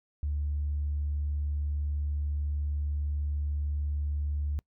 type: tone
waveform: sine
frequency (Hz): 73.2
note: D2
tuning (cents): -5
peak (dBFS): -27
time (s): 0.23-4.59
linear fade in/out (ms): 0
effects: noise-tail reverb RT60 0.1 s tail -26 dB re dry + tanh soft clip ceiling -23 dBFS